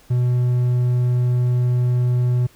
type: tone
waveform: triangle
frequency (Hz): 123.5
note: B2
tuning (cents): 0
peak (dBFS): -13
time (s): 0.1-2.47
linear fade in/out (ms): 10
effects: pink hiss -52 dBFS RMS until 2.55 s